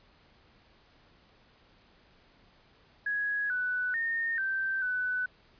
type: tone with pitch steps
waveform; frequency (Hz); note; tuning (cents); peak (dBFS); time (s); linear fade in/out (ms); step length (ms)
sine; 1666 / 1489 / 1834 / 1559 / 1497; G#6 / F#6 / A#6 / G6 / F#6; +5 / +11 / -29 / -10 / +20; -28; 3.06-5.26; 5; 440
effects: pink hiss -62 dBFS RMS until 5.59 s + resampled to 11025 Hz